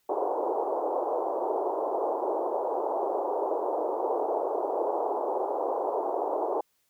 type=band-pass noise; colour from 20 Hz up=pink; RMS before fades=-29 dBFS; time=0.09-6.61 s; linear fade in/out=5 ms; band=360 to 950 Hz; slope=48 dB/octave; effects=white hiss -72 dBFS RMS until 6.89 s